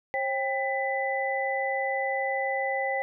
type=tone cluster; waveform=sine; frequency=538 / 791 / 1997 Hz; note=C5 / G5 / B6; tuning=+48 / +15 / +19 cents; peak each=-30 dBFS; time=0.14-3.02 s; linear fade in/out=0 ms; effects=none